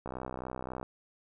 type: click train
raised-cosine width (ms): 1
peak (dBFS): -24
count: 50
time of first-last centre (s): 0.06-0.829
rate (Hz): 63.7
effects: none